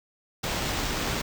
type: noise with sample-and-hold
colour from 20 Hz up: pink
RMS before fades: -29 dBFS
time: 0.43-1.22 s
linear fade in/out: 10 ms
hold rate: 11025 Hz
effects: none

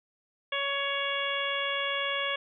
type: harmonic tone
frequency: 559 Hz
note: C#5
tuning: 14 cents sharp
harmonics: 1 / 2 / 3 / 4 / 5 / 6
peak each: -35 / -35 / -35 / -35 / -35 / -35 dBFS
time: 0.52-2.36 s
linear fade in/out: 5 ms
effects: none

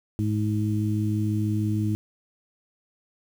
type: harmonic tone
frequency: 106.2 Hz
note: G#2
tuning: 39 cents sharp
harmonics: 1 / 2 / 3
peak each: -24 / -28 / -29 dBFS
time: 0.19-1.95 s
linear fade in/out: 0 ms
effects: 8-bit

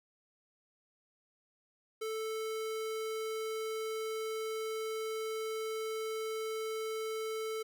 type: tone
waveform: square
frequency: 440 Hz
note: A4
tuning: in tune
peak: -36 dBFS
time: 2.01-7.63 s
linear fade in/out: 10 ms
effects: none

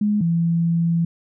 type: tone pair in turn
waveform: sine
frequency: 208.5 / 167.89 Hz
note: G#3 / E3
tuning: +7 / +32 cents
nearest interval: major third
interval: 375 cents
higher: first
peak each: -16 dBFS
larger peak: neither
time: 0.01-0.21 / 0.21-1.05 s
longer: second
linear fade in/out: 5 ms
effects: none

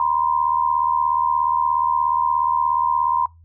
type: tone pair together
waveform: sine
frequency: 955 / 1031.9 Hz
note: A#5 / C6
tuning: +42 / -24 cents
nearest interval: minor second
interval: 134 cents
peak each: -18 / -20 dBFS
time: 0-3.26 s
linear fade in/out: 2 ms
effects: noise-tail reverb RT60 0.2 s tail -21 dB re dry + added 83 Hz sine -46 dBFS peak until 3.44 s

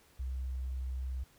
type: tone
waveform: sine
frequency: 64.5 Hz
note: C2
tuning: 24 cents flat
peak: -34 dBFS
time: 0.19-1.24 s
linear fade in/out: 10 ms
effects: pink hiss -64 dBFS RMS until 1.38 s

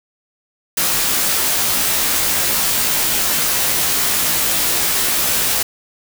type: noise with comb filter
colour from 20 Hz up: white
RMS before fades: -17 dBFS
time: 0.77-5.63 s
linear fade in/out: 5 ms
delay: 16 ms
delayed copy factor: -0.75
effects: none

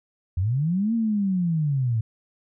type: linear two-way sweep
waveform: sine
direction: up then down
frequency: 82 to 233.1 to 107.4 Hz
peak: -20 dBFS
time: 0.37-2.01 s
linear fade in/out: 5 ms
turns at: 0.94 s
effects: none

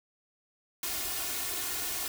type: noise with comb filter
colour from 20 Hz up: white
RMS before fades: -34 dBFS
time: 0.83-2.08 s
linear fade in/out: 2 ms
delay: 2.8 ms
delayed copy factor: +0.75
effects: none

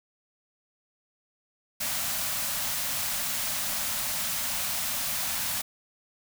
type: band-stop noise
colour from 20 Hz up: white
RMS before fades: -30 dBFS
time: 1.8-5.62 s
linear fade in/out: 10 ms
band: 280 to 540 Hz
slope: 96 dB/octave
effects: none

